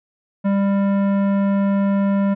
sine tone with tanh clipping, 198.3 Hz, G3, 20 cents sharp, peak -17 dBFS, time 0.44-2.35 s, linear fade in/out 20 ms, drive 15 dB, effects none

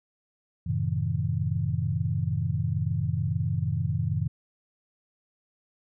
sine chord, F# diminished seventh, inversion none, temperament just, 92.5 / 111 / 133.2 / 159.84 Hz, F#2 / A2 / C3 / Eb3, 0 / +16 / +31 / +47 cents, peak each -30 dBFS, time 0.66-4.28 s, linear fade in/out 10 ms, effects none

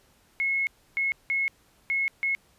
sine tone bursts at uneven times, 2177 Hz, C#7, 32 cents flat, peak -23 dBFS, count 5, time 0.4-0.67 / 0.97-1.12 / 1.3-1.48 / 1.9-2.08 / 2.23-2.35 s, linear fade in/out 0 ms, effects pink hiss -62 dBFS RMS until 2.58 s + resampled to 32000 Hz

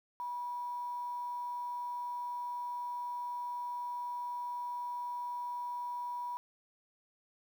sine tone with quantisation, 972 Hz, B5, 28 cents flat, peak -36 dBFS, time 0.2-6.37 s, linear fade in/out 0 ms, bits 10, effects none

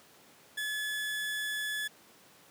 30% pulse tone, 1714 Hz, A6, 46 cents flat, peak -30 dBFS, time 0.57-1.88 s, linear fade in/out 10 ms, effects pink hiss -58 dBFS RMS until 2.5 s + high-pass 200 Hz 12 dB/octave

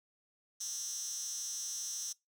10% pulse tone with high-pass filter, 233.1 Hz, A#3, in tune, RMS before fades -40 dBFS, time 0.6-2.13 s, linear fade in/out 10 ms, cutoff 6100 Hz, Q 5.9, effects noise-tail reverb RT60 0.2 s tail -22 dB re dry

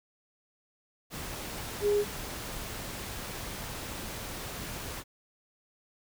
sine tone in noise, 411.6 Hz, G#4, 16 cents flat, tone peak -23 dBFS, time 1.81-2.05 s, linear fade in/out 50 ms, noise pink, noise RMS -39 dBFS, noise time 1.1-5.04 s, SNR +13 dB, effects none

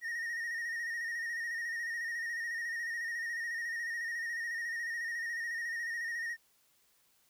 triangle tone with vibrato, 1860 Hz, A#6, 4 cents flat, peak -33 dBFS, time 0.01-6.37 s, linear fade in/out 50 ms, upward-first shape square, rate 14 Hz, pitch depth 34 cents each way, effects white hiss -70 dBFS RMS until 7.29 s

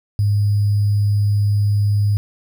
sine tone with sample-and-hold, 102.6 Hz, G#2, 21 cents flat, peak -13 dBFS, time 0.19-2.17 s, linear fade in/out 0 ms, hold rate 4900 Hz, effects none

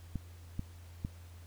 clicks, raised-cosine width 5 ms, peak -23 dBFS, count 3, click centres 0.157 / 0.594 / 1.049 s, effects added 86 Hz sine -49 dBFS peak until 1.46 s + pink hiss -61 dBFS RMS until 1.46 s

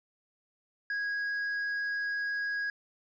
sine tone with tanh clipping, 1651 Hz, G#6, 11 cents flat, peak -31 dBFS, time 0.9-2.7 s, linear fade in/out 2 ms, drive 4 dB, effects resampled to 16000 Hz

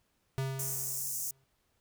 square tone with exponential decay, 133.9 Hz, C3, 40 cents sharp, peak -30 dBFS, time 0.38-1.44 s, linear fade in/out 0 ms, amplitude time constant 230 ms
pink high-pass noise, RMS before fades -36 dBFS, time 0.59-1.31 s, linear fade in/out 5 ms, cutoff 6000 Hz, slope 48 dB/octave
effects pink hiss -75 dBFS RMS until 1.8 s

